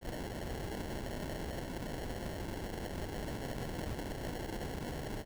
pink noise with sample-and-hold, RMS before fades -40 dBFS, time 0.01-5.25 s, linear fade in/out 50 ms, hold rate 1225 Hz, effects none

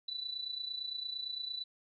sine tone with amplitude modulation, 3972 Hz, B7, 9 cents sharp, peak -34 dBFS, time 0.08-1.64 s, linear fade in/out 5 ms, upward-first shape sine, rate 28.8 Hz, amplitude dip 70%, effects none

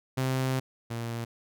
sawtooth tone pair in turn, 130.81 / 116.54 Hz, C3 / A#2, 0 / 0 cents, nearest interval major second, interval 200 cents, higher first, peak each -22 / -28 dBFS, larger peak first, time 0.17-0.6 / 0.9-1.25 s, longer first, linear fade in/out 10 ms, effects none

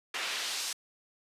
pink noise with band-pass filter sweep, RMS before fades -35 dBFS, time 0.14-0.73 s, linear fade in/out 5 ms, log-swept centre 2300 to 6300 Hz, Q 0.94, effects high-pass 300 Hz 12 dB/octave + resampled to 32000 Hz

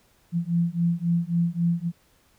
sine beating tone pair, 168.7 / 172.4 Hz, E3 / F3, +40 / -22 cents, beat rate 3.7 Hz, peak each -24 dBFS, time 0.32-1.92 s, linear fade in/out 50 ms, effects pink hiss -62 dBFS RMS until 2.38 s

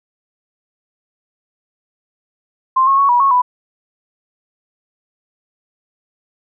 sine tone with pitch steps, 1050 / 1090 / 1111 / 969 / 1099 / 991 Hz, C6 / C#6 / C#6 / B5 / C#6 / B5, +6 / -29 / +4 / -33 / -15 / +6 cents, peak -9 dBFS, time 2.76-3.42 s, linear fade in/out 10 ms, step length 110 ms, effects none

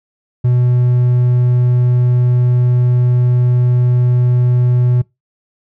triangle tone, 123.47 Hz, B2, in tune, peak -7 dBFS, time 0.44-5.02 s, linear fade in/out 10 ms, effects noise-tail reverb RT60 0.2 s tail -23 dB re dry

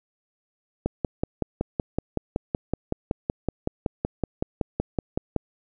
click train, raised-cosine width 2 ms, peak -10 dBFS, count 25, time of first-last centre 0.86-5.363 s, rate 5.33 Hz, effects none

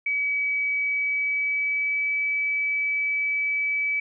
sine tone with pitch glide, 2279 to 2294 Hz, C#7 to D7, +47 to -41 cents, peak -22 dBFS, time 0.06-4 s, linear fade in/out 5 ms, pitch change +12 cents, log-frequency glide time 0.85-2.12 s, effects none

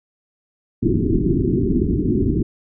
white low-pass noise, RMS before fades -18 dBFS, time 0.82-2.43 s, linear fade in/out 10 ms, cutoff 390 Hz, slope 96 dB/octave, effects none

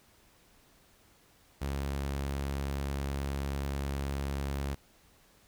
sawtooth tone, 69.4 Hz, C#2, 3 cents sharp, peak -28 dBFS, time 1.61-4.75 s, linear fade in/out 10 ms, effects pink hiss -63 dBFS RMS until 5.47 s

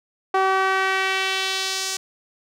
sawtooth tone with band-pass filter sweep, 381.9 Hz, G4, 45 cents flat, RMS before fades -22 dBFS, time 0.34-1.97 s, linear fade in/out 5 ms, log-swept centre 930 to 6400 Hz, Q 1.4, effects none

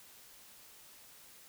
silence, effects white hiss -57 dBFS RMS until 1.48 s

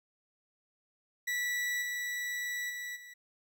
40% pulse tone with level steps, 1954 Hz, B6, 19 cents flat, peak -30 / -33 / -37 / -47 dBFS, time 1.27-3.14 s, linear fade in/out 10 ms, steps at 1.81 / 2.69 / 2.95 s, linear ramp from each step 20 ms, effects none

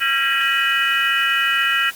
sine tone cluster, 1366 / 1621 / 1907 / 2510 / 2950 Hz, F6 / G#6 / A#6 / D#7 / F#7, -39 / -42 / +39 / +15 / -6 cents, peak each -22 dBFS, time 0-1.91 s, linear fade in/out 20 ms, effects white hiss -39 dBFS RMS until 1.95 s + Opus 24 kbps

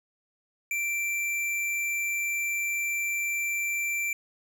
sine tone with hard clipping, 2349 Hz, D7, in tune, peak -28 dBFS, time 0.71-4.13 s, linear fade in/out 2 ms, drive 15 dB, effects none

